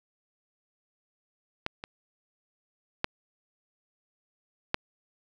clicks, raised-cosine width 0.3 ms, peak -13 / -21 / -9 / -8 dBFS, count 4, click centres 1.664 / 1.839 / 3.044 / 4.744 s, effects none

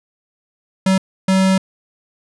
square tone bursts at uneven times, 190 Hz, F#3, 46 cents sharp, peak -12 dBFS, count 2, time 0.86-0.98 / 1.28-1.58 s, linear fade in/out 5 ms, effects resampled to 24000 Hz

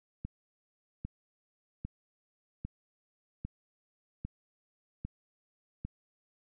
click train, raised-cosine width 5 ms, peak -25 dBFS, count 8, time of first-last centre 0.25-5.85 s, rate 1.25 Hz, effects none

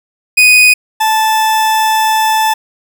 40% pulse tone pair in turn, 2489 / 876.2 Hz, D#7 / A5, 0 / -7 cents, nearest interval octave + tritone, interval 1807 cents, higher first, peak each -3 / -8 dBFS, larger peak first, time 0.37-0.74 / 1-2.54 s, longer second, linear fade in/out 10 ms, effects none

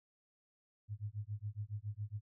sine tone with tremolo, 104.6 Hz, G#2, 13 cents sharp, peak -36 dBFS, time 0.88-2.21 s, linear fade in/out 50 ms, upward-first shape sine, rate 7.2 Hz, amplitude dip 100%, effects none

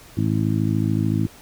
harmonic tone, 53.6 Hz, A1, 45 cents flat, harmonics 2 / 3 / 4 / 5 / 6, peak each -22 / -24 / -25 / -26 / -27 dBFS, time 0.17-1.27 s, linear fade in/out 5 ms, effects pink hiss -46 dBFS RMS until 1.41 s

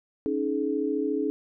sine chord, C# suspended second, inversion none, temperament equal with one note detuned, 277.2 / 311.1 / 424.5 Hz, C#4 / D#4 / G#4, 0 / 0 / +38 cents, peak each -29 / -29 / -28 dBFS, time 0.26-1.3 s, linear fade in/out 0 ms, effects none

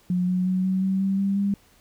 sine tone with pitch steps, 179.9 / 182.62 / 185.39 / 188.19 / 191.04 / 193.93 / 196.86 / 199.84 Hz, F#3 / F#3 / F#3 / F#3 / G3 / G3 / G3 / G3, -48 / -22 / +4 / +30 / -44 / -18 / +8 / +34 cents, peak -20 dBFS, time 0.1-1.54 s, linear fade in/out 2 ms, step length 180 ms, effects pink hiss -58 dBFS RMS until 1.8 s

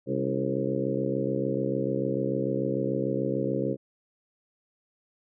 harmonic tone with a mistuned harmonic, 66.8 Hz, C2, 36 cents sharp, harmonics 2 / 3 / 4 / 5 / 6 / 7 / 8, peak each -33 / -33 / -33 / -33 / -33 / -33 / -33 dBFS, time 0.06-3.77 s, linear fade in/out 50 ms, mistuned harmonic 4, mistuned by +64 cents, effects none

